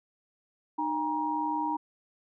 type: tone cluster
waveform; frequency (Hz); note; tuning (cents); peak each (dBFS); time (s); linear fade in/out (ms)
sine; 305.1 / 814 / 945; D#4 / G#5 / A#5; -34 / -35 / +23; -33 / -36 / -29; 0.78-1.77; 10
effects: none